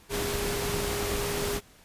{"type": "tone in noise", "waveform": "sine", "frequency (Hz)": 407.4, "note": "G#4", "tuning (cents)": -33, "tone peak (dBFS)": -32, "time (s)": [0.09, 1.61], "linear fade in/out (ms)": 50, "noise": "pink", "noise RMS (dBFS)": -31, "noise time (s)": [0.09, 1.61], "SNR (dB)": -4, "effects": ["pink hiss -56 dBFS RMS until 1.84 s", "resampled to 32000 Hz"]}